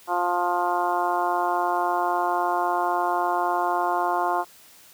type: harmonic tone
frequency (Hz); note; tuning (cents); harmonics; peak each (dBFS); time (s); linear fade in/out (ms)
176.3; F3; +17; 2 / 3 / 4 / 5 / 6 / 7 / 8; -30 / -36 / -25 / -27 / -27 / -34 / -34; 0.07-4.45; 50
effects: white hiss -51 dBFS RMS until 4.93 s + high-pass 60 Hz 12 dB/octave